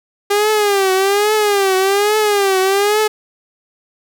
sawtooth tone with vibrato, 402.5 Hz, G4, 46 cents sharp, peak -8 dBFS, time 0.3-3.08 s, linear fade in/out 10 ms, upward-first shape triangle, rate 1.2 Hz, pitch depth 130 cents each way, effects none

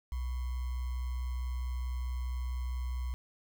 sine tone with sample-and-hold, 62.3 Hz, B1, 16 cents sharp, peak -32 dBFS, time 0.12-3.14 s, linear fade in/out 0 ms, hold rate 1050 Hz, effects none

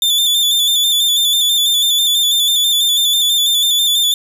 40% pulse tone with vibrato, 3520 Hz, A7, in tune, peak -10 dBFS, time 0.02-4.14 s, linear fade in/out 2 ms, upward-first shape square, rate 6.1 Hz, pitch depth 35 cents each way, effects none

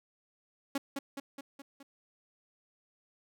sawtooth tone with echo, 277.2 Hz, C#4, in tune, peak -26 dBFS, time 0.75-0.78 s, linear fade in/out 5 ms, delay 210 ms, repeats 5, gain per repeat -4 dB, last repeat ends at 1.83 s, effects none

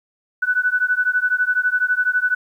sine beating tone pair, 1484 / 1496 Hz, F#6 / F#6, +5 / +19 cents, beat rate 12 Hz, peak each -19 dBFS, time 0.42-2.35 s, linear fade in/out 10 ms, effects 9-bit

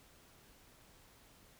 silence, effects pink hiss -63 dBFS RMS until 1.59 s

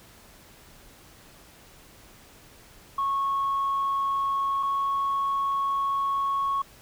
sine tone pair in turn, 1100 / 1103.9 Hz, C#6 / C#6, -14 / -8 cents, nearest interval unison, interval 6 cents, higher second, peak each -22 dBFS, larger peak neither, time 2.98-4.63 / 4.63-6.62 s, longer second, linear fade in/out 5 ms, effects tanh soft clip ceiling -20 dBFS + pink hiss -52 dBFS RMS until 6.81 s

